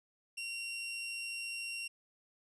sawtooth tone with amplitude modulation, 2750 Hz, F7, 27 cents flat, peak -34 dBFS, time 0.37-1.88 s, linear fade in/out 10 ms, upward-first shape sine, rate 114 Hz, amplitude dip 25%, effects resampled to 24000 Hz

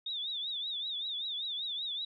sine tone with vibrato, 3631 Hz, A#7, 46 cents flat, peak -34 dBFS, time 0.06-2.05 s, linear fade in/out 5 ms, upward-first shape triangle, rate 5.2 Hz, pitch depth 140 cents each way, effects none

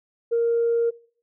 sine tone, 466.2 Hz, A#4, in tune, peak -17 dBFS, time 0.31-0.91 s, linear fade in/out 20 ms, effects noise-tail reverb RT60 0.5 s tail -22 dB re dry + tanh soft clip ceiling -14 dBFS

